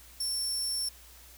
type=tone; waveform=25% pulse; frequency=5430 Hz; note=F8; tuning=50 cents flat; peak=-25 dBFS; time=0.2-0.89 s; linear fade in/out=5 ms; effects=added 60 Hz sine -55 dBFS peak until 1.37 s + white hiss -54 dBFS RMS until 1.37 s